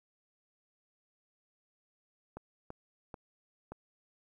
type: clicks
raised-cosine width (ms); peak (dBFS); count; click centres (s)
1; -29; 4; 2.37 / 2.704 / 3.142 / 3.72
effects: 11-bit